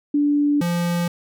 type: tone pair in turn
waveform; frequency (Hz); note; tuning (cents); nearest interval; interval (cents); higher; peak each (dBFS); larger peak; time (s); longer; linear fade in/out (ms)
sine / square; 290.9 / 172.97; D4 / F3; -16 / -16; major sixth; 900; first; -15 / -20; first; 0.14-0.61 / 0.61-1.08; neither; 5
effects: none